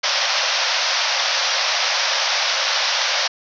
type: band-pass noise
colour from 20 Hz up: white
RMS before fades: -20 dBFS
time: 0.03-3.28 s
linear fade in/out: 10 ms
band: 520 to 5900 Hz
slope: 96 dB/octave
effects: none